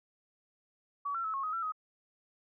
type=tone with pitch steps; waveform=sine; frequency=1136 / 1353 / 1298 / 1091 / 1260 / 1351 / 1260 Hz; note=C#6 / E6 / E6 / C#6 / D#6 / E6 / D#6; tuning=+42 / +45 / -27 / -28 / +21 / +42 / +21 cents; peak=-32 dBFS; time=1.05-1.722 s; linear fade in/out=10 ms; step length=96 ms; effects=none